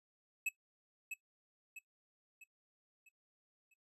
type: tone with echo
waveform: square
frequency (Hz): 2587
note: E7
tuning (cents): -33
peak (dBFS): -34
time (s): 0.46-0.49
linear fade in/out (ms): 5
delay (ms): 650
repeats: 5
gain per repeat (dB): -7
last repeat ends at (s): 3.74
effects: noise-tail reverb RT60 0.1 s tail -19 dB re dry + resampled to 32000 Hz